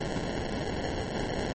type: noise with sample-and-hold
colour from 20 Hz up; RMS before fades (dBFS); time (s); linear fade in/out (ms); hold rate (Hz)
violet; -32; 0-1.53; 10; 1225
effects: low-pass 10000 Hz 12 dB/octave + MP3 32 kbps